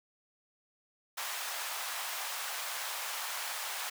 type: high-pass noise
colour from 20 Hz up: pink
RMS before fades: -38 dBFS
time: 1.17-3.9 s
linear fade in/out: 10 ms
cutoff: 760 Hz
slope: 24 dB/octave
effects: none